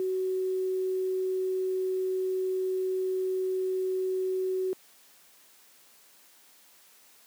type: tone with quantisation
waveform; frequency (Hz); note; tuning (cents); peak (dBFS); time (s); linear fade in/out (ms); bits
sine; 374.3; F#4; +20; -26; 0-4.73; 0; 9
effects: white hiss -58 dBFS RMS until 7.26 s + high-pass 200 Hz 12 dB/octave